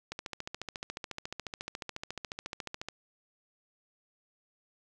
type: click train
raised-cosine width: 0.2 ms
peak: -20 dBFS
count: 40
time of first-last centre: 0.12-2.886 s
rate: 14.1 Hz
effects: none